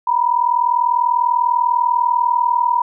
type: tone pair together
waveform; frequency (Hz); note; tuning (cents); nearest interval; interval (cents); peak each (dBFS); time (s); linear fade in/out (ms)
sine; 943.9 / 984; A#5 / B5; +21 / -7; minor second; 72; -16; 0.07-2.82; 5
effects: none